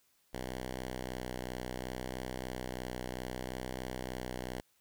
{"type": "tone with vibrato", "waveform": "5% pulse", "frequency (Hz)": 63, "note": "B1", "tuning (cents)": 35, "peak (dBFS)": -27, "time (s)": [0.33, 4.61], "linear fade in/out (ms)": 10, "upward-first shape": "sine", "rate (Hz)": 0.66, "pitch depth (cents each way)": 15, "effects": ["white hiss -72 dBFS RMS until 4.8 s"]}